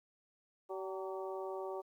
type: harmonic tone with a mistuned harmonic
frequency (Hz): 190.8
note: G3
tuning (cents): -47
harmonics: 2 / 3 / 4 / 5 / 6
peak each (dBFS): -41 / -45 / -47 / -49 / -51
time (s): 0.69-1.82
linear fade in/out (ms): 20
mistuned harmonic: 5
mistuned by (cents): -62
effects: 12-bit